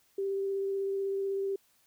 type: tone with vibrato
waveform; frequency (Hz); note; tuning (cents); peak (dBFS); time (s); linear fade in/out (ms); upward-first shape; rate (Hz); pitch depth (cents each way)
sine; 392; G4; 0; -29; 0.18-1.56; 5; sine; 16; 10
effects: white hiss -68 dBFS RMS until 1.86 s